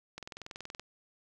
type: click train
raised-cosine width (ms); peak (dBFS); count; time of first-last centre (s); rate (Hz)
0.2; -25; 14; 0.18-0.796; 21.1
effects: none